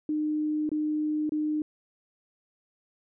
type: tone with dropouts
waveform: sine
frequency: 304.4 Hz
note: D#4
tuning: 38 cents flat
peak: -25 dBFS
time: 0.09-1.62 s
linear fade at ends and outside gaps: 2 ms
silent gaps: 0.692-0.716 / 1.294-1.32 s
effects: none